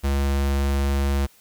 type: tone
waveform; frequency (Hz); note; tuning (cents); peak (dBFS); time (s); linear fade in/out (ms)
square; 69.4; C#2; +3; -20; 0.03-1.27; 20
effects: white hiss -55 dBFS RMS until 1.4 s